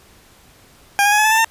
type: tone with pitch steps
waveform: 20% pulse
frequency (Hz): 806 / 821.5 / 837.3 / 853.4 / 869.9 / 886.6 / 903.7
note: G5 / G#5 / G#5 / G#5 / A5 / A5 / A5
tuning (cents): +48 / -19 / +14 / +47 / -20 / +13 / +46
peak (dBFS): -7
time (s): 0.99-1.445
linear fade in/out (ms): 0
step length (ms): 65
effects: pink hiss -49 dBFS RMS until 1.5 s + resampled to 32000 Hz